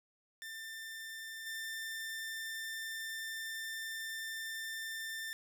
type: tone with level steps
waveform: sawtooth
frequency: 1789 Hz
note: A6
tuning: 28 cents sharp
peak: -40 / -36 dBFS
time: 0.42-5.33 s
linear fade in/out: 0 ms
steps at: 1.46 s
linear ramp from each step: 10 ms
effects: none